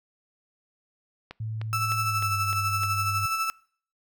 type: click train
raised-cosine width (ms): 0.3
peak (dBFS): -22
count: 6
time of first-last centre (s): 1.31-2.834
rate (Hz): 3.28
type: tone with pitch glide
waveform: sine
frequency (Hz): 110 to 100.87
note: A2 to G2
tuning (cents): 0 to +50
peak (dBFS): -29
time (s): 1.4-3.26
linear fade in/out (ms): 5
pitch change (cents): -150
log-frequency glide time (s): 2.02-2.32
type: tone with tremolo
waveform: 35% pulse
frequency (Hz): 1318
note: E6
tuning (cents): -1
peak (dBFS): -22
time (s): 1.73-3.5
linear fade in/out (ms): 0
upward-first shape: sine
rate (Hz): 12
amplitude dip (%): 45
effects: noise-tail reverb RT60 0.5 s tail -24 dB re dry